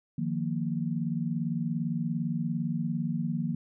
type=chord; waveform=sine; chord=Eb suspended second; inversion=none; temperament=equal with one note detuned; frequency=155.56 / 175.73 / 233.1 Hz; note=Eb3 / F3 / Bb3; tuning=0 / +11 / 0 cents; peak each=-32 dBFS; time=0.18-3.55 s; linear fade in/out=5 ms; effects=none